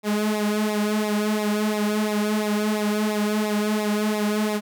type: tone with flanger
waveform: sawtooth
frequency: 211.2 Hz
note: G#3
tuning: 29 cents sharp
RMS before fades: -23 dBFS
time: 0.03-4.61 s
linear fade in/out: 50 ms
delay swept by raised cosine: 0.64 to 3.74 ms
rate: 2.9 Hz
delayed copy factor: -0.8
effects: none